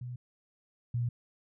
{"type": "tone pair in turn", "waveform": "sine", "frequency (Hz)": [123.47, 119.89], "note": ["B2", "A#2"], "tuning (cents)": [0, 49], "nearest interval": "minor second", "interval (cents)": 51, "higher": "first", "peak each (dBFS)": [-37, -28], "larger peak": "second", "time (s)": [[0.01, 0.16], [0.94, 1.09]], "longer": "neither", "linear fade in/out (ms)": 5, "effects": []}